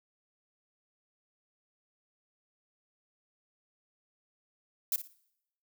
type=noise with echo; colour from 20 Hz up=violet; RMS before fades=-29 dBFS; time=4.92-4.96 s; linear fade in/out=2 ms; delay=58 ms; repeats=3; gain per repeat=-12 dB; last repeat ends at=5.134 s; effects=noise-tail reverb RT60 0.8 s tail -22 dB re dry